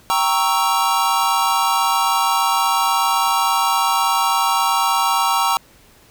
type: chord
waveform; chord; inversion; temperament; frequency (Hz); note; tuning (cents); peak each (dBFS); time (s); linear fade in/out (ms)
square; G diminished seventh; none; equal; 784 / 932.3 / 1108.7 / 1318.5; G5 / Bb5 / Db6 / Fb6; 0 / 0 / 0 / 0; -23 / -20 / -22 / -22; 0.1-5.57; 0
effects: pink hiss -50 dBFS RMS until 6.1 s